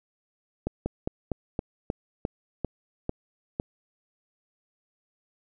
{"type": "slowing click train", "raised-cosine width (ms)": 2, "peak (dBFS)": -14, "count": 10, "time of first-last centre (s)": [0.67, 3.599], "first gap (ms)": 190, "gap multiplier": 1.13, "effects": []}